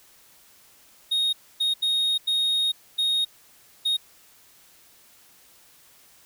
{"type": "tone bursts at uneven times", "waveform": "triangle", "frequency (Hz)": 3729, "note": "A#7", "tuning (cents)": 0, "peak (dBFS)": -19, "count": 6, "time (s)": [[1.11, 1.33], [1.6, 1.74], [1.82, 2.18], [2.27, 2.72], [2.98, 3.25], [3.85, 3.97]], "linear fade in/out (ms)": 10, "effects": ["white hiss -55 dBFS RMS until 6.25 s"]}